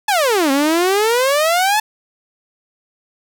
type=exponential two-way sweep; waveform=sawtooth; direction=down then up; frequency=879 to 266 to 879 Hz; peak=-9 dBFS; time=0.08-1.8 s; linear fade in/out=5 ms; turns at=0.51 s; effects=none